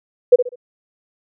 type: tone with echo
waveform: sine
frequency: 493.9 Hz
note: B4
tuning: in tune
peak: -3 dBFS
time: 0.32-0.36 s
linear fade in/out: 10 ms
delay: 66 ms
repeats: 3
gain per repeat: -10 dB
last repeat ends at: 0.558 s
effects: none